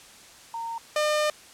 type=tone pair in turn; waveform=sine / sawtooth; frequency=919 / 604.4 Hz; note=A#5 / D5; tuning=-25 / +50 cents; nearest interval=perfect fifth; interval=725 cents; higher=first; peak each=-30 / -18 dBFS; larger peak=second; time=0.54-0.78 / 0.96-1.3 s; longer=second; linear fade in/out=2 ms; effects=white hiss -49 dBFS RMS until 1.53 s + low-pass 9000 Hz 12 dB/octave